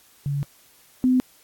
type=tone pair in turn; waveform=sine; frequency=141.9 / 254.5 Hz; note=C#3 / C4; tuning=+41 / -48 cents; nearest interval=minor seventh; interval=1011 cents; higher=second; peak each=-22 / -15 dBFS; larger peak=second; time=0.26-0.43 / 1.04-1.2 s; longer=first; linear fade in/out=0 ms; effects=white hiss -55 dBFS RMS until 1.43 s + AAC 64 kbps